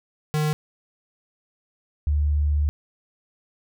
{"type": "tone pair in turn", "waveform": ["square", "sine"], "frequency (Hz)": [152.4, 73.77], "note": ["D#3", "D2"], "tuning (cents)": [-36, 8], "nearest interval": "octave + minor second", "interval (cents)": 1256, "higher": "first", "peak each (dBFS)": [-21, -18], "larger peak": "second", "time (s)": [[0.34, 0.53], [2.07, 2.69]], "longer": "second", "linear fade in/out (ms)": 0, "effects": []}